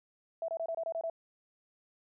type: tone bursts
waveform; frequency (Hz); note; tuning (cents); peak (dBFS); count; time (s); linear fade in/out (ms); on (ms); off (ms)
sine; 659.3; E5; 0; -32; 8; 0.42-1.099; 2; 63; 25
effects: none